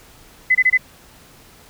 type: tone bursts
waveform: sine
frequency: 2020 Hz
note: B6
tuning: 39 cents sharp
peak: -10 dBFS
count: 4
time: 0.5-0.776 s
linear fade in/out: 10 ms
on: 51 ms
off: 24 ms
effects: pink hiss -47 dBFS RMS until 1.69 s